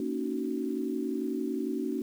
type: chord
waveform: sine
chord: D# minor seventh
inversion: second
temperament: just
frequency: 233.3 / 280 / 311.1 / 373.4 Hz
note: A#3 / C#4 / D#4 / F#4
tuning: +2 / +18 / 0 / +16 cents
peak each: -35 / -33 / -36 / -35 dBFS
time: 0-2.02 s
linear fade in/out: 2 ms
effects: 9-bit